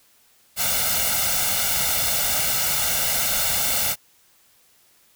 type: noise with comb filter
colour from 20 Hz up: white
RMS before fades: -22 dBFS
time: 0.56-3.96 s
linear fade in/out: 50 ms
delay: 1.4 ms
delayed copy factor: +0.8
effects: white hiss -58 dBFS RMS until 5.15 s